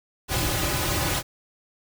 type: noise with comb filter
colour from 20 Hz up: pink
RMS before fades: -25 dBFS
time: 0.28-1.23 s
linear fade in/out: 50 ms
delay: 4.4 ms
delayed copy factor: -0.85
effects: none